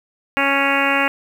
harmonic tone, 277.2 Hz, C#4, in tune, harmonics 1 / 2 / 3 / 4 / 5 / 6 / 7 / 8 / 9 / 10, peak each -24 / -24 / -24 / -24 / -24 / -24 / -24 / -24 / -24 / -24 dBFS, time 0.37-1.08 s, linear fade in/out 0 ms, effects 7-bit

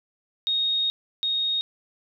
sine tone pair in turn, 3729 / 3729 Hz, A#7 / A#7, 0 / 0 cents, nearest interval unison, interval 0 cents, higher neither, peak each -21 / -22 dBFS, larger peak first, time 0.47-0.9 / 1.23-1.61 s, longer first, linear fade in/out 0 ms, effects none

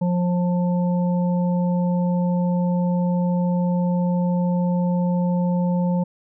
harmonic tone, 177.4 Hz, F3, 27 cents sharp, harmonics 1 / 3 / 5, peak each -18 / -28 / -32 dBFS, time 0.01-6.04 s, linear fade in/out 10 ms, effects none

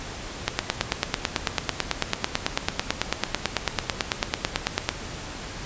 click train, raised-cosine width 0.2 ms, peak -3 dBFS, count 41, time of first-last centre 0.48-4.89 s, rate 9.07 Hz, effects pink hiss -36 dBFS RMS until 5.65 s + resampled to 16000 Hz

